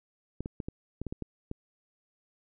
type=clicks; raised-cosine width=3 ms; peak=-22 dBFS; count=9; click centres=0.406 / 0.459 / 0.602 / 0.685 / 1.016 / 1.067 / 1.125 / 1.223 / 1.514 s; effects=none